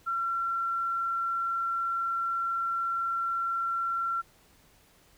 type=tone; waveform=sine; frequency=1361 Hz; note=F6; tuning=45 cents flat; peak=-27 dBFS; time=0.06-4.22 s; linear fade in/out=20 ms; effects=pink hiss -61 dBFS RMS until 5.17 s